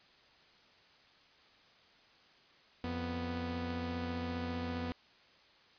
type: tone pair together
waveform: sawtooth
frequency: 87.31 / 246.9 Hz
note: F2 / B3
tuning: 0 / 0 cents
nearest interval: octave + tritone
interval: 1800 cents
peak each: -36 / -34 dBFS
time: 2.84-4.92 s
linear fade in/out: 0 ms
effects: white hiss -63 dBFS RMS until 5.78 s + resampled to 11025 Hz